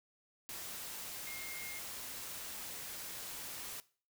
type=tone in noise; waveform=sine; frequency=2131 Hz; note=C7; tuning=31 cents sharp; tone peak=-46 dBFS; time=1.27-1.79 s; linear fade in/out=0 ms; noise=white; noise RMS=-45 dBFS; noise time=0.49-3.8 s; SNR=-4 dB; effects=noise-tail reverb RT60 0.4 s tail -19 dB re dry